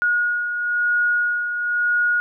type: beating tone pair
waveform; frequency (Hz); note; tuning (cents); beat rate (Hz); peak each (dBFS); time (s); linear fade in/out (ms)
sine; 1444 / 1445; F#6 / F#6; -43 / -41; 1; -18 / -27; 0.02-2.2; 0
effects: none